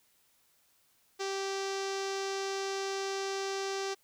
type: tone with low-pass filter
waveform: sawtooth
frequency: 390 Hz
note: G4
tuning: 9 cents flat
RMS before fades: -35 dBFS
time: 1.19-3.95 s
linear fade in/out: 20 ms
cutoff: 5800 Hz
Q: 2.5
effects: white hiss -69 dBFS RMS until 4.03 s